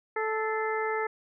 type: harmonic tone with a mistuned harmonic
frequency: 437.9 Hz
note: A4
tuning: 8 cents flat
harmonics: 1 / 2 / 3 / 4 / 5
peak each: -30 / -33 / -35 / -36 / -37 dBFS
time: 0.16-1.07 s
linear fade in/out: 5 ms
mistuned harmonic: 5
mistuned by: -93 cents
effects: none